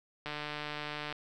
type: click train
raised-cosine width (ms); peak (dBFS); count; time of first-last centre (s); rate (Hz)
0.3; -22; 130; 0.26-1.126; 149
effects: none